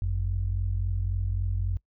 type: tone pair together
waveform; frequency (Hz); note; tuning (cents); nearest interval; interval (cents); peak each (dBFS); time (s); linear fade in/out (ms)
sine; 49.34 / 93; G1 / F#2; +12 / +9; major seventh; 1097; -27 / -27; 0.02-1.77; 0
effects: noise-tail reverb RT60 0.1 s tail -23 dB re dry + tanh soft clip ceiling -17 dBFS